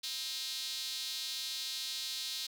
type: tone with high-pass filter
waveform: square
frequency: 143.2 Hz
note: D3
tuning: 43 cents flat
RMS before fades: -39 dBFS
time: 0.03-2.47 s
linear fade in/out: 10 ms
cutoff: 4000 Hz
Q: 3.4
effects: none